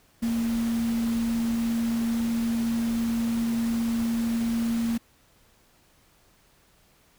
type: tone in noise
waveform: sine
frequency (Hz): 230.9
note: A#3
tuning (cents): -16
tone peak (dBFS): -23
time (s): 0.22-4.98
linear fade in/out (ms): 10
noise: pink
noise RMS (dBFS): -39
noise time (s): 0.22-4.98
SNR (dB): +13
effects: pink hiss -61 dBFS RMS until 7.18 s